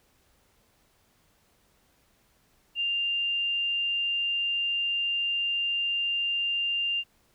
sine tone, 2794 Hz, F7, in tune, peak -25 dBFS, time 2.75-7.04 s, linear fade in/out 50 ms, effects pink hiss -66 dBFS RMS until 7.34 s

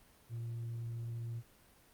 sine tone with tanh clipping, 116.54 Hz, A#2, in tune, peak -39 dBFS, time 0.29-1.43 s, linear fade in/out 50 ms, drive 2 dB, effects pink hiss -64 dBFS RMS until 1.93 s + Opus 32 kbps

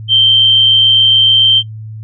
sine tone with amplitude modulation, 3131 Hz, G7, 3 cents flat, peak -3 dBFS, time 0.08-1.63 s, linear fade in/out 50 ms, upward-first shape sine, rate 127 Hz, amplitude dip 35%, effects noise-tail reverb RT60 0.1 s tail -21 dB re dry + added 109 Hz sine -24 dBFS peak until 2.03 s

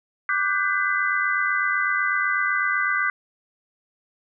sine chord, G major seventh, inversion second, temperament equal with one note detuned, 1174.7 / 1480 / 1568 / 2009 Hz, D6 / F#6 / G6 / B6, 0 / 0 / 0 / +29 cents, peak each -26 / -26 / -25 / -25 dBFS, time 0.29-3.1 s, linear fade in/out 2 ms, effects none

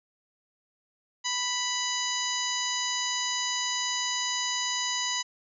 harmonic tone with a mistuned harmonic, 987.8 Hz, B5, in tune, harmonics 1 / 2 / 3 / 4 / 5 / 6 / 7, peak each -35 / -35 / -35 / -35 / -35 / -35 / -35 dBFS, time 1.24-5.23 s, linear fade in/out 20 ms, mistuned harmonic 6, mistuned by +73 cents, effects none

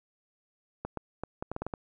clicks, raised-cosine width 1 ms, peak -20 dBFS, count 9, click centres 0.85 / 0.973 / 1.236 / 1.425 / 1.516 / 1.564 / 1.62 / 1.666 / 1.738 s, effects none

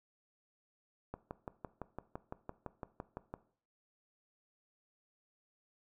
click train, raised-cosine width 1 ms, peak -27 dBFS, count 14, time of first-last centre 1.14-3.34 s, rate 5.91 Hz, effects noise-tail reverb RT60 0.5 s tail -17 dB re dry

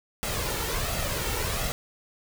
pink noise with flanger, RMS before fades -29 dBFS, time 0.23-1.72 s, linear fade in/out 0 ms, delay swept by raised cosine 1.5 to 2.25 ms, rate 1.4 Hz, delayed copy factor +0.55, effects none

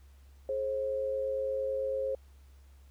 sine tone pair together, 424.6 / 533.5 Hz, G#4 / C5, +38 / +34 cents, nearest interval major third, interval 396 cents, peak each -38 / -30 dBFS, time 0.49-2.15 s, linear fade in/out 2 ms, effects added 68 Hz sine -53 dBFS peak until 2.9 s + pink hiss -68 dBFS RMS until 2.9 s

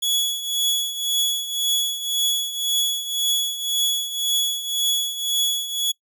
sawtooth tone with tremolo, 3378 Hz, G#7, 29 cents sharp, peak -14 dBFS, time 0.02-5.92 s, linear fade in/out 10 ms, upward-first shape triangle, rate 1.9 Hz, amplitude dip 75%, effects noise-tail reverb RT60 0.1 s tail -24 dB re dry

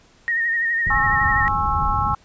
sine tone with vibrato, 1854 Hz, A#6, 10 cents flat, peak -18 dBFS, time 0.28-1.48 s, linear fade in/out 0 ms, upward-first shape sine, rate 12 Hz, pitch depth 40 cents each way
pink low-pass noise, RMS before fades -26 dBFS, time 0.86-2.14 s, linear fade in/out 0 ms, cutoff 150 Hz, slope 12 dB/octave
sine chord, C# minor, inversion second, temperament equal with one note detuned, 830.6 / 1087.2 / 1318.5 Hz, G#5 / C#6 / E6, 0 / -34 / 0 cents, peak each -23 dBFS, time 0.9-2.15 s, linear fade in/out 5 ms
effects pink hiss -54 dBFS RMS until 2.24 s + resampled to 16000 Hz

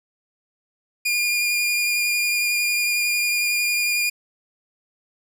sawtooth tone with vibrato, 2422 Hz, D#7, 47 cents flat, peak -16 dBFS, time 1.05-4.1 s, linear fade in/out 10 ms, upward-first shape triangle, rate 11 Hz, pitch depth 16 cents each way, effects none

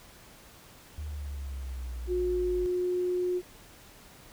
sine linear sweep, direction down, 76 to 49.83 Hz, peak -34 dBFS, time 0.98-2.66 s, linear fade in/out 0 ms
sine tone, 360 Hz, F#4, 47 cents flat, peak -26 dBFS, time 2.07-3.42 s, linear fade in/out 50 ms
effects pink hiss -53 dBFS RMS until 4.32 s

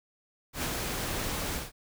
pink noise with ADSR envelope, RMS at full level -31 dBFS, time 0.53-1.72 s, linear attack 95 ms, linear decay 67 ms, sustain -2 dB, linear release 170 ms, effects none

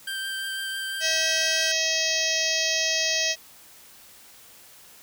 25% pulse tone with vibrato, 1570 Hz, G6, 2 cents sharp, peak -25 dBFS, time 0.07-1.72 s, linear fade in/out 5 ms, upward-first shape sine, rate 6 Hz, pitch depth 11 cents each way
harmonic tone, 643 Hz, E5, 43 cents flat, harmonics 1 / 3 / 4 / 5 / 6 / 7 / 8 / 9 / 10, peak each -32 / -30 / -30 / -31 / -33 / -32 / -29 / -31 / -31 dBFS, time 1-3.36 s, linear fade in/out 50 ms
effects white hiss -50 dBFS RMS until 5.02 s

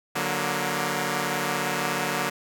5% pulse chord, D augmented, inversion none, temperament equal with one note detuned, 146.83 / 185 / 235.5 Hz, D3 / F#3 / A#3, 0 / 0 / +18 cents, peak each -18 dBFS, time 0.15-2.3 s, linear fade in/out 10 ms, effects none

